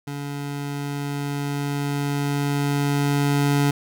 25% pulse tone with level ramp, 142.7 Hz, D3, 49 cents flat, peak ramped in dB -25 to -13 dBFS, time 0.07-3.71 s, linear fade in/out 5 ms, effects none

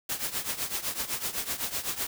white noise with tremolo, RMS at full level -29 dBFS, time 0.09-2.07 s, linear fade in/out 5 ms, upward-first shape triangle, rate 7.9 Hz, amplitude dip 85%, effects none

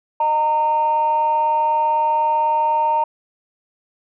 sine tone pair together, 612.7 / 918 Hz, D#5 / A#5, -27 / -27 cents, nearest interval perfect fifth, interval 700 cents, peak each -23 / -14 dBFS, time 0.2-3.04 s, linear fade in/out 5 ms, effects tanh soft clip ceiling -10 dBFS

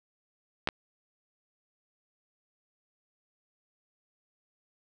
clicks, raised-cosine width 0.3 ms, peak -11 / -13 dBFS, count 2, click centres 0.674 / 0.688 s, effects none

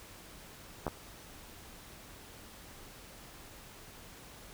clicks, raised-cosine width 1 ms, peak -18 / -21 dBFS, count 2, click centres 0.867 / 0.88 s, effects pink hiss -52 dBFS RMS until 4.53 s

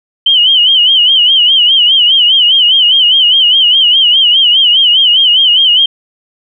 sine tone with vibrato, 3038 Hz, F#7, 45 cents sharp, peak -4 dBFS, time 0.26-5.86 s, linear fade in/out 5 ms, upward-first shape sine, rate 4.9 Hz, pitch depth 110 cents each way, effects none

